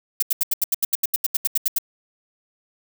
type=noise bursts; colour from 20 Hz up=violet; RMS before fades=-19 dBFS; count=16; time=0.2-1.785 s; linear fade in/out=5 ms; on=25 ms; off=79 ms; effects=none